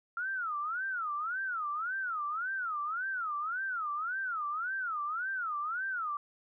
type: tone with vibrato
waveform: sine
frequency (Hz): 1356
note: E6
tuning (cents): +49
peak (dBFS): -32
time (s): 0.17-6.17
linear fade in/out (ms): 2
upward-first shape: sine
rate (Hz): 1.8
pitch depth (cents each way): 260
effects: none